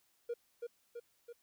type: tone with echo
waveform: triangle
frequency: 473.8 Hz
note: A#4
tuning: 28 cents sharp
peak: -32 dBFS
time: 0.29-0.34 s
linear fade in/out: 10 ms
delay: 330 ms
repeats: 3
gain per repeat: -4 dB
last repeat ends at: 1.33 s
effects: tanh soft clip ceiling -31 dBFS + white hiss -74 dBFS RMS until 1.42 s